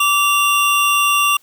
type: tone pair together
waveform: square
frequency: 1161.3 / 2770 Hz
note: D6 / F7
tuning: -20 / -15 cents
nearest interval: octave + minor third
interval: 1505 cents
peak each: -16 dBFS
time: 0-1.37 s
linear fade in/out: 5 ms
effects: white hiss -55 dBFS RMS until 1.42 s